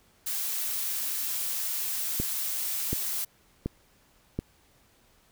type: noise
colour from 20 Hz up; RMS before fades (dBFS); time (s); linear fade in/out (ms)
blue; -31; 0.26-3.25; 10
type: click train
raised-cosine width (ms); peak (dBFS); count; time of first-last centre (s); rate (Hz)
3; -16; 4; 2.2-4.39; 1.37
effects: pink hiss -63 dBFS RMS until 5.31 s